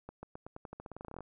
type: accelerating click train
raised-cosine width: 1 ms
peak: -30 dBFS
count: 19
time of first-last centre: 0.09-1.207 s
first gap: 140 ms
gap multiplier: 0.89
effects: none